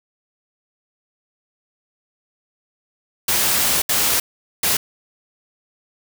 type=noise bursts at uneven times; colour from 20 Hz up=white; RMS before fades=-18 dBFS; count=3; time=3.28-3.82 / 3.89-4.2 / 4.63-4.77 s; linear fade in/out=5 ms; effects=none